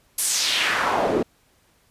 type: noise with band-pass filter sweep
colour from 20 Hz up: pink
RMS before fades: -22 dBFS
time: 0.18-1.23 s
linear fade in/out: 5 ms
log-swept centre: 11000 to 320 Hz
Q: 2
effects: pink hiss -61 dBFS RMS until 1.9 s + resampled to 32000 Hz